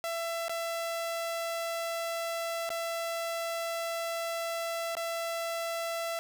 sawtooth tone with dropouts, 669 Hz, E5, 25 cents sharp, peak -28 dBFS, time 0.04-6.19 s, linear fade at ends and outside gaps 0 ms, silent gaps 0.482-0.495 / 2.692-2.703 / 4.952-4.968 s, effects none

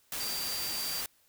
sine tone in noise, 4699 Hz, D8, in tune, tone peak -36 dBFS, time 0.2-1.01 s, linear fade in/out 2 ms, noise white, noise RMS -36 dBFS, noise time 0.12-1.06 s, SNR -3 dB, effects white hiss -67 dBFS RMS until 1.28 s

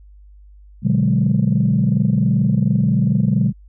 sine chord, G# half-diminished seventh, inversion first, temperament equal with one note detuned, 122.48 / 146.83 / 185 / 207.7 Hz, B2 / D3 / F#3 / G#3, -14 / 0 / 0 / 0 cents, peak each -18 dBFS, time 0.82-3.53 s, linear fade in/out 50 ms, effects tanh soft clip ceiling -6 dBFS + added 50 Hz sine -41 dBFS peak until 3.68 s

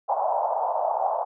pink band-pass noise, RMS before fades -25 dBFS, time 0.08-1.25 s, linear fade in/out 20 ms, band 630 to 910 Hz, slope 48 dB/octave, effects none

